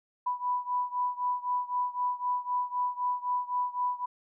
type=beating tone pair; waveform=sine; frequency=987.8 / 991.7 Hz; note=B5 / B5; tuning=0 / +7 cents; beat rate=3.9 Hz; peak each=-30 / -32 dBFS; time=0.26-4.06 s; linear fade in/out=10 ms; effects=none